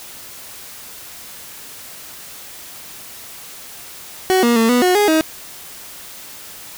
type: tone with pitch steps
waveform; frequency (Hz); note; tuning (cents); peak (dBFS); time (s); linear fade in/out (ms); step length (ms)
30% pulse; 374.2 / 237.1 / 226.5 / 245.7 / 363.4 / 414 / 316.4; F#4 / A#3 / A#3 / B3 / F#4 / G#4 / D#4; +20 / +30 / -50 / -9 / -31 / -5 / +29; -9; 4.3-5.21; 0; 130
effects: white hiss -36 dBFS RMS until 6.77 s